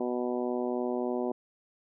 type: harmonic tone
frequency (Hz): 123.3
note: B2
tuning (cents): -2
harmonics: 2 / 3 / 4 / 5 / 6 / 7 / 8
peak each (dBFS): -33 / -32 / -37 / -37 / -40 / -45 / -45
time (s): 0-1.32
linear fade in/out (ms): 5
effects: none